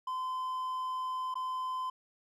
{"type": "tone with dropouts", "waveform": "triangle", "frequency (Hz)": 1026, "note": "C6", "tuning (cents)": -34, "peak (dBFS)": -31, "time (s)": [0.07, 1.9], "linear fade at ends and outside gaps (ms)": 5, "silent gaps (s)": [1.342, 1.354], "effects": []}